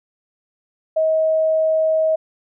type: tone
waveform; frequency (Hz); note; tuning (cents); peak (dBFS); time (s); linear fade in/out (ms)
sine; 635; D#5; +35; -14; 0.96-2.16; 10
effects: none